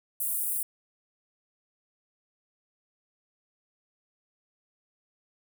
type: high-pass noise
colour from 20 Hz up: pink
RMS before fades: -30 dBFS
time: 0.2-0.63 s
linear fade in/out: 5 ms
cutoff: 9200 Hz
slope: 48 dB/octave
effects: none